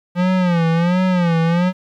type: tone with vibrato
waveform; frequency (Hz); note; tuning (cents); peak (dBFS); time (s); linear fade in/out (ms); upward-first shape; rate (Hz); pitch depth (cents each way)
square; 174.61; F3; 0; -14; 0.15-1.73; 50; sine; 1.4; 110
effects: low-pass 3000 Hz 12 dB/octave + 9-bit